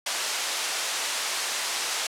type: band-pass noise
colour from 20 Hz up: white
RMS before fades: -29 dBFS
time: 0.06-2.07 s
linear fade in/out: 5 ms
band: 560 to 7300 Hz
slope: 12 dB/octave
effects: low-pass 12000 Hz 12 dB/octave